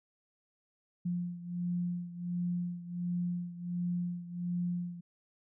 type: beating tone pair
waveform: sine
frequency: 175.4 / 176.8 Hz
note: F3 / F3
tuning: +8 / +22 cents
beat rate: 1.4 Hz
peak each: -34 / -38 dBFS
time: 1.05-5.01 s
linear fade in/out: 10 ms
effects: none